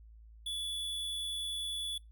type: tone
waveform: square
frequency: 3435 Hz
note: A7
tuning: 42 cents flat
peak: -36 dBFS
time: 0.46-1.98 s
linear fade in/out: 5 ms
effects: noise-tail reverb RT60 0.2 s tail -22 dB re dry + added 55 Hz sine -52 dBFS peak until 2.11 s